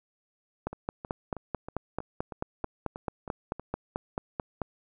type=two click trains; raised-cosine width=1 ms; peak=-24 / -16 dBFS; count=10 / 19; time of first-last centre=0.73-3.596 / 0.67-4.617 s; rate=3.14 / 4.56 Hz; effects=none